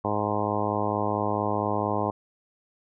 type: harmonic tone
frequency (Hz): 104.4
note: G#2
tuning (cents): +10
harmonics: 1 / 2 / 3 / 4 / 5 / 6 / 7 / 8 / 9 / 10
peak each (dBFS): -33 / -33 / -33 / -33 / -33 / -33 / -33 / -33 / -33 / -33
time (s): 0.04-2.11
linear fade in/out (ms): 10
effects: none